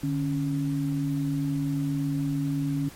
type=tone pair together; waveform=sine; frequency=148.46 / 277.2 Hz; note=D3 / C#4; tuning=+19 / 0 cents; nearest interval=major seventh; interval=1081 cents; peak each=-27 dBFS; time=0.03-2.89 s; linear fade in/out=5 ms; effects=pink hiss -47 dBFS RMS until 2.95 s + MP3 64 kbps